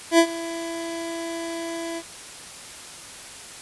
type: tone with ADSR envelope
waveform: 25% pulse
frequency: 333.4 Hz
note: E4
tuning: 20 cents sharp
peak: -7 dBFS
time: 0.11-2.03 s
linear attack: 76 ms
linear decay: 73 ms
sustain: -18 dB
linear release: 55 ms
effects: white hiss -40 dBFS RMS until 3.61 s + resampled to 24000 Hz